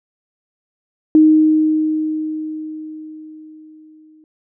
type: tone with exponential decay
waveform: sine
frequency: 311.1 Hz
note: D#4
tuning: in tune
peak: -5 dBFS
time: 1.15-4.24 s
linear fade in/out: 1 ms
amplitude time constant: 670 ms
effects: none